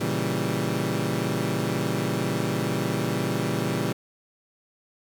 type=chord; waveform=20% pulse; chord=A# diminished seventh; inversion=none; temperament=equal; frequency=116.54 / 138.59 / 164.81 / 196 Hz; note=A#2 / C#3 / E3 / G3; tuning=0 / 0 / 0 / 0 cents; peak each=-25 dBFS; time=0-3.93 s; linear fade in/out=10 ms; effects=none